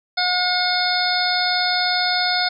harmonic tone, 723 Hz, F#5, 40 cents flat, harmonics 1 / 2 / 3 / 5 / 6 / 7, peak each -23 / -24 / -27 / -26 / -23 / -25 dBFS, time 0.17-2.49 s, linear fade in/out 10 ms, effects none

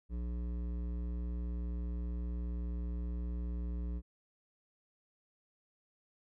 sine tone with hard clipping, 59.5 Hz, A#1, 36 cents sharp, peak -37 dBFS, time 0.09-4.02 s, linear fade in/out 50 ms, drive 12 dB, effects none

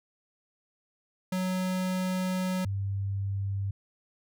square / sine tone pair in turn, 185 / 98.6 Hz, F#3 / G2, 0 / +11 cents, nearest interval major seventh, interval 1089 cents, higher first, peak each -28 dBFS, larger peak neither, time 1.32-2.65 / 2.65-3.71 s, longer first, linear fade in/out 5 ms, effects none

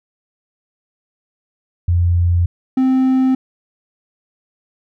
sine / triangle tone pair in turn, 87 / 260.7 Hz, F2 / C4, -6 / -6 cents, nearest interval octave + perfect fifth, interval 1900 cents, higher second, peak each -11 / -9 dBFS, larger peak second, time 1.88-2.46 / 2.77-3.35 s, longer neither, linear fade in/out 5 ms, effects none

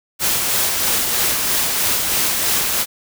white noise with tremolo, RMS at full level -17 dBFS, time 0.19-2.86 s, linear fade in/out 50 ms, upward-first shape sine, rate 3.1 Hz, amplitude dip 30%, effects none

